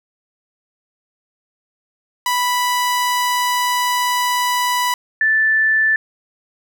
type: tone pair in turn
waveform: sawtooth / sine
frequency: 987 / 1758.6 Hz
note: B5 / A6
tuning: -1 / -1 cents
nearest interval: minor seventh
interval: 1000 cents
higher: second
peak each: -12 dBFS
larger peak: neither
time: 2.26-4.94 / 5.21-5.96 s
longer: first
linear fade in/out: 2 ms
effects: none